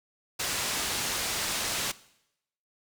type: low-pass noise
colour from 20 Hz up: white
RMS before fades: -31 dBFS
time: 0.39-1.92 s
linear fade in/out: 10 ms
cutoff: 7800 Hz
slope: 12 dB/octave
effects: noise-tail reverb RT60 0.8 s tail -19 dB re dry